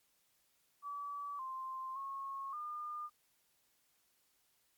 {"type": "tone with pitch steps", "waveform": "sine", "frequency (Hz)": [1148, 1048, 1092, 1209], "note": ["D6", "C6", "C#6", "D6"], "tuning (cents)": [-40, 2, -26, 50], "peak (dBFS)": -40, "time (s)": [0.82, 3.1], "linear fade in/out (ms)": 50, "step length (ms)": 570, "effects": ["white hiss -75 dBFS RMS until 4.77 s", "MP3 96 kbps"]}